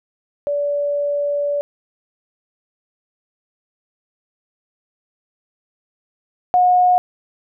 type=tone pair in turn; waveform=sine; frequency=577 / 724.1 Hz; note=D5 / F#5; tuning=-31 / -38 cents; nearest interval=major third; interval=393 cents; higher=second; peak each=-17 / -10 dBFS; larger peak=second; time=0.47-1.61 / 6.54-6.98 s; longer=first; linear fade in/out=0 ms; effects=none